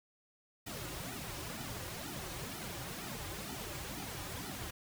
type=noise with flanger; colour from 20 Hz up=pink; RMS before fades=-43 dBFS; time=0.66-4.71 s; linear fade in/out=10 ms; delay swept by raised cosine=1.8 to 4.6 ms; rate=2.1 Hz; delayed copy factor=-1; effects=none